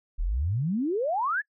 sine exponential sweep, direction up, 34.65 to 1793 Hz, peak -24 dBFS, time 0.18-1.42 s, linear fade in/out 20 ms, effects noise-tail reverb RT60 0.1 s tail -26 dB re dry

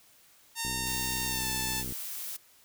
5% pulse tone with pitch glide, 915 to 882.8 Hz, A#5 to A5, -32 to +5 cents, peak -19 dBFS, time 0.55-1.84 s, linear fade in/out 50 ms, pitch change -63 cents, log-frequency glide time 1.26-1.48 s
click train, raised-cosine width 3 ms, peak -28 dBFS, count 82, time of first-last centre 0.65-1.924 s, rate 63.6 Hz
blue noise, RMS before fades -38 dBFS, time 0.86-2.37 s, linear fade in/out 10 ms
effects white hiss -60 dBFS RMS until 2.64 s

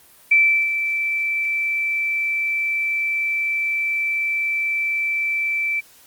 sine tone with ADSR envelope, 2328 Hz, D7, 16 cents flat, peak -10 dBFS, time 0.31-5.81 s, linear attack 8 ms, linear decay 370 ms, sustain -9 dB, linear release 20 ms, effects white hiss -50 dBFS RMS until 6.06 s + Opus 32 kbps

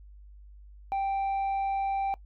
sine tone with tanh clipping, 784 Hz, G5, in tune, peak -27 dBFS, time 0.92-2.14 s, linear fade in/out 0 ms, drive 3 dB, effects noise-tail reverb RT60 0.1 s tail -22 dB re dry + added 50 Hz sine -47 dBFS peak until 2.25 s

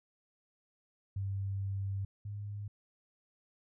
sine tone pair in turn, 98 / 102.58 Hz, G2 / G#2, 0 / -21 cents, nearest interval minor second, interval 79 cents, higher second, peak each -33 / -38 dBFS, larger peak first, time 1.16-2.05 / 2.25-2.68 s, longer first, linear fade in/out 5 ms, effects none

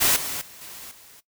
white noise with level steps, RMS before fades -19 / -30 / -45 / -40 / -49 dBFS, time 0-1.21 s, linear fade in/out 20 ms, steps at 0.16 / 0.41 / 0.61 / 0.91 s, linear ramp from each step 5 ms, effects noise-tail reverb RT60 0.1 s tail -17 dB re dry

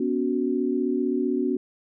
sine chord, B suspended second, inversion none, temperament equal with one note detuned, 246.9 / 282.5 / 370 Hz, B3 / C#4 / F#4, 0 / +33 / 0 cents, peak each -26 dBFS, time 0-1.57 s, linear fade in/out 5 ms, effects none

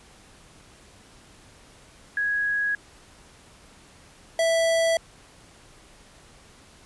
sine / square tone pair in turn, 1661.2 / 659.2 Hz, G#6 / E5, 0 / 0 cents, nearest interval octave + major third, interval 1600 cents, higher first, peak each -22 / -20 dBFS, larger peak second, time 2.17-2.75 / 4.39-4.97 s, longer neither, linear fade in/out 2 ms, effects pink hiss -52 dBFS RMS until 6.85 s + resampled to 24000 Hz

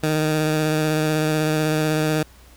15% pulse tone with vibrato, 154.8 Hz, D#3, 9 cents flat, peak -12 dBFS, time 0.03-2.23 s, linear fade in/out 5 ms, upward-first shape square, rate 16 Hz, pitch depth 13 cents each way, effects added 60 Hz sine -47 dBFS peak until 2.56 s + pink hiss -51 dBFS RMS until 2.56 s

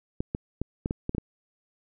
clicks, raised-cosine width 3 ms, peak -15 dBFS, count 8, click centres 0.205 / 0.349 / 0.616 / 0.859 / 0.909 / 1.094 / 1.149 / 1.182 s, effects none

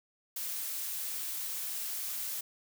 blue noise, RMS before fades -37 dBFS, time 0.36-2.41 s, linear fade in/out 5 ms, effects none

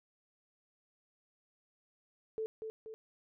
sine tone with echo, 440.2 Hz, A4, 1 cent sharp, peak -34 dBFS, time 2.38-2.46 s, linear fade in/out 0 ms, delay 240 ms, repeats 2, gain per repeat -5 dB, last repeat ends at 2.94 s, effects none

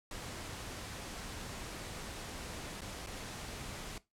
pink noise with dropouts, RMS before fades -44 dBFS, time 0.11-3.98 s, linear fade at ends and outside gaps 2 ms, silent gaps 2.808-2.817 / 3.063-3.07 s, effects noise-tail reverb RT60 0.2 s tail -18 dB re dry + low-pass 10000 Hz 12 dB/octave

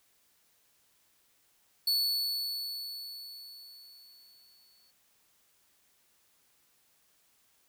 45% pulse tone with exponential decay, 4435 Hz, C#8, in tune, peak -24 dBFS, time 1.87-4.91 s, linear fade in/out 5 ms, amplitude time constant 660 ms, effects white hiss -69 dBFS RMS until 7.68 s

